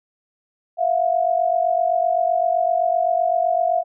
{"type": "tone pair together", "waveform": "sine", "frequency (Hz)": [666.2, 714], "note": ["E5", "F5"], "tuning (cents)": [18, 38], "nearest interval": "minor second", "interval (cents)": 120, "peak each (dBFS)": -19, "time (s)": [0.77, 3.84], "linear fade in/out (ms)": 50, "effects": []}